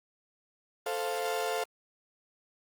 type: chord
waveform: 35% pulse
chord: F major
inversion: first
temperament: equal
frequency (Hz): 440 / 523.3 / 698.5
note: A4 / C5 / F5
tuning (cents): 0 / 0 / 0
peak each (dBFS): -32 / -34 / -32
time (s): 0.86-1.64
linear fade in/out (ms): 5
effects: Opus 24 kbps